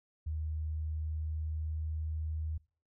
sine tone with pitch glide, 77.78 to 78.37 Hz, D#2 to D#2, 0 to +13 cents, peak -33 dBFS, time 0.26-2.58 s, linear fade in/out 10 ms, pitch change +13 cents, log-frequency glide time 0.68-2.08 s, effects noise-tail reverb RT60 0.4 s tail -24 dB re dry

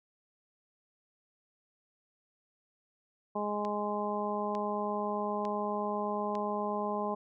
harmonic tone, 207.7 Hz, G#3, in tune, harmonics 1 / 2 / 3 / 4 / 5, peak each -37 / -37 / -37 / -37 / -37 dBFS, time 3.35-7.15 s, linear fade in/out 10 ms
click train, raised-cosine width 0.2 ms, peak -28 dBFS, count 4, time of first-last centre 3.65-6.353 s, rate 1.11 Hz
effects none

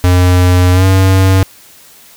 square tone with pitch glide, 90.1 to 95.02 Hz, F#2 to F#2, -45 to +47 cents, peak -6 dBFS, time 0.04-1.43 s, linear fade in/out 0 ms, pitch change +92 cents, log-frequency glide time 0.72-0.85 s, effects white hiss -40 dBFS RMS until 2.16 s

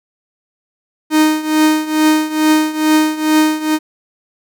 45% pulse tone with tremolo, 309.7 Hz, D#4, 8 cents flat, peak -7 dBFS, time 1.1-3.79 s, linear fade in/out 50 ms, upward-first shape triangle, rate 2.3 Hz, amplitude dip 85%, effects none

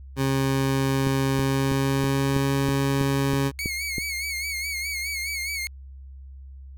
20% pulse tone with pitch glide, 135.2 to 137.64 Hz, C#3 to C#3, -43 to -12 cents, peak -16 dBFS, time 0.16-3.52 s, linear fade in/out 50 ms, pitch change +31 cents, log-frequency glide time 1.38-2.51 s
click train, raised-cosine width 3 ms, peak -16 dBFS, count 10, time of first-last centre 1.07-3.983 s, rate 3.09 Hz
sawtooth tone with vibrato, 2200 Hz, C#7, 14 cents flat, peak -24 dBFS, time 3.59-5.67 s, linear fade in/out 0 ms, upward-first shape sine, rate 4.8 Hz, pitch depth 73 cents each way
effects added 67 Hz sine -39 dBFS peak until 6.77 s

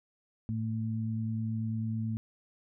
sine tone pair together, 111.35 / 222.7 Hz, A2 / A3, +21 / +21 cents, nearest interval octave, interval 1200 cents, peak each -32 / -34 dBFS, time 0.49-2.17 s, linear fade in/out 0 ms, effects none

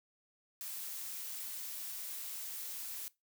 blue noise, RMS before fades -43 dBFS, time 0.61-3.08 s, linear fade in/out 0 ms, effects noise-tail reverb RT60 0.2 s tail -20 dB re dry

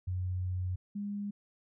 sine tone pair in turn, 91.5 / 203.6 Hz, F#2 / G#3, -19 / -34 cents, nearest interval octave + major second, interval 1385 cents, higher second, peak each -31 / -34 dBFS, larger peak first, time 0.07-0.76 / 0.95-1.31 s, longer first, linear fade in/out 10 ms, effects none

